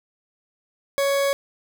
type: tone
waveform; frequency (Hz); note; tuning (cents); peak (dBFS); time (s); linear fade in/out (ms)
40% pulse; 557; C#5; +8; -18; 0.98-1.33; 0
effects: none